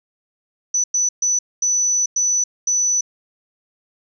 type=tone bursts at uneven times; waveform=sine; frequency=5970 Hz; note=F#8; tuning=15 cents sharp; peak=-15 dBFS; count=6; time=0.74-0.84 / 0.94-1.09 / 1.22-1.39 / 1.62-2.06 / 2.16-2.44 / 2.67-3.01 s; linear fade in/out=5 ms; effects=none